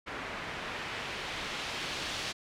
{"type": "noise with low-pass filter sweep", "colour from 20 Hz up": "white", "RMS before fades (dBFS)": -38, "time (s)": [0.06, 2.33], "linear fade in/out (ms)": 20, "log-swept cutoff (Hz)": [1800, 4200], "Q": 1, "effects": []}